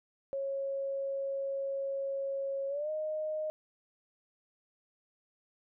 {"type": "tone with pitch glide", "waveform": "sine", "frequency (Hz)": [548, 618.7], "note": ["C#5", "D#5"], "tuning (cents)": [-20, -10], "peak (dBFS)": -32, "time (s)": [0.33, 3.5], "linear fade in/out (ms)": 0, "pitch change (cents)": 210, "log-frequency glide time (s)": [2.68, 2.9], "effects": []}